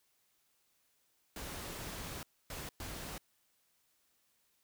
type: noise bursts at uneven times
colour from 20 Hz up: pink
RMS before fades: -44 dBFS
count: 3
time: 1.36-2.23 / 2.5-2.69 / 2.8-3.18 s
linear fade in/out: 2 ms
effects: white hiss -75 dBFS RMS until 4.63 s